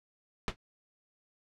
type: noise with exponential decay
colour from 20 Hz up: pink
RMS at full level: -27 dBFS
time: 0.48-0.56 s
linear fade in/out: 0 ms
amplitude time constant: 16 ms
effects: low-pass 4000 Hz 12 dB/octave